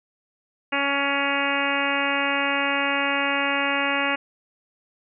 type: harmonic tone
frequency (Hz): 280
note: C#4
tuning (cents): +18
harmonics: 1 / 2 / 3 / 4 / 5 / 6 / 7 / 8 / 9 / 10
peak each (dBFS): -30 / -30 / -30 / -30 / -30 / -30 / -30 / -30 / -30 / -30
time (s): 0.72-4.16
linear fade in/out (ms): 10
effects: none